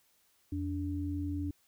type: tone pair together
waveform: sine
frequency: 86 / 289.3 Hz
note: F2 / D4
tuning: -26 / -26 cents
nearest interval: octave + major sixth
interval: 2100 cents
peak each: -35 / -35 dBFS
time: 0.52-1.51 s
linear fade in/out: 5 ms
effects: white hiss -70 dBFS RMS until 1.67 s